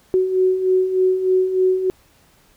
sine beating tone pair, 370 / 373.3 Hz, F#4 / F#4, 0 / +15 cents, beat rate 3.3 Hz, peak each -22 / -15 dBFS, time 0.14-1.9 s, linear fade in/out 0 ms, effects pink hiss -55 dBFS RMS until 2.56 s

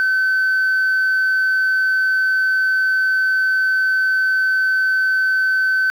sine tone, 1528 Hz, G6, 45 cents flat, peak -12 dBFS, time 0-5.9 s, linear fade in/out 0 ms, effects tanh soft clip ceiling -12 dBFS + 7-bit

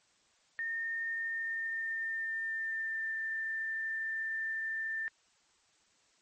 sine tone with pitch glide, 1825 to 1786.4 Hz, A#6 to A6, -37 to +26 cents, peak -33 dBFS, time 0.59-5.08 s, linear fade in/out 0 ms, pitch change -37 cents, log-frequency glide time 1.09-3.16 s, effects white hiss -69 dBFS RMS until 6.21 s + MP3 32 kbps

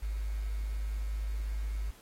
sine tone with quantisation, 51.91 Hz, G#1, in tune, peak -31 dBFS, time 0.02-1.91 s, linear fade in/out 10 ms, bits 9, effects pink hiss -58 dBFS RMS until 2.01 s + AAC 48 kbps

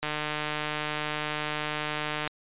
click train, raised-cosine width 0.3 ms, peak -14 dBFS, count 340, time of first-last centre 0.03-2.275 s, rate 151 Hz, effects resampled to 8000 Hz

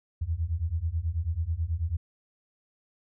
sine beating tone pair, 77.78 / 86.98 Hz, D#2 / F2, 0 / -6 cents, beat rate 9.2 Hz, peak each -30 / -29 dBFS, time 0.21-1.97 s, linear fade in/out 10 ms, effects none

